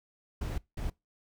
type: noise bursts at uneven times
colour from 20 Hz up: brown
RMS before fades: -34 dBFS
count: 2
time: 0.41-0.58 / 0.77-0.9 s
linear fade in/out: 5 ms
effects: noise-tail reverb RT60 0.2 s tail -22 dB re dry